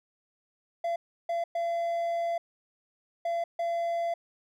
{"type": "tone bursts at uneven times", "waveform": "triangle", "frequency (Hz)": 680, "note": "F5", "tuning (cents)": -46, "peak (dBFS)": -25, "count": 5, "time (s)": [[0.84, 0.96], [1.29, 1.44], [1.55, 2.38], [3.25, 3.44], [3.59, 4.14]], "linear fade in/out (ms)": 5, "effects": []}